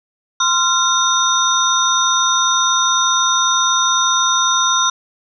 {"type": "tone cluster", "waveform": "sine", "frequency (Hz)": [1036, 1378, 3671, 5910], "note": ["C6", "F6", "A#7", "F#8"], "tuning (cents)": [-17, -24, -27, -3], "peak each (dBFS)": -18, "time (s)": [0.4, 4.9], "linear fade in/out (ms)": 5, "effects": []}